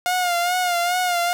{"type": "tone with vibrato", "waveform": "sawtooth", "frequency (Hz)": 711, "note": "F5", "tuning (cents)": 31, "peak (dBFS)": -15, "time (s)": [0.06, 1.33], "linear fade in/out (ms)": 0, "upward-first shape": "sine", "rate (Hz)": 2.4, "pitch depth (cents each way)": 52, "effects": ["8-bit"]}